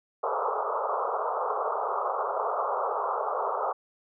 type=band-pass noise; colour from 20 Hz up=white; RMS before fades=-29 dBFS; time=0.23-3.73 s; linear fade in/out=10 ms; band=410 to 1300 Hz; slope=96 dB/octave; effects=none